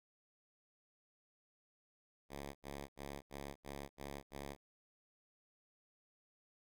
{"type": "tone bursts", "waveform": "5% pulse", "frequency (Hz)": 70.3, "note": "C#2", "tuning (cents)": 25, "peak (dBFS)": -34, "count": 7, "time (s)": [2.29, 4.566], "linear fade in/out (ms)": 50, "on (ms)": 260, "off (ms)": 76, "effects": []}